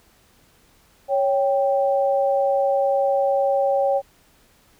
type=tone pair together; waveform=sine; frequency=554.4 / 785.3 Hz; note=C#5 / G5; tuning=0 / +3 cents; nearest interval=tritone; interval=603 cents; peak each=-18 / -22 dBFS; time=1.08-4.02 s; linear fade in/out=50 ms; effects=pink hiss -57 dBFS RMS until 4.79 s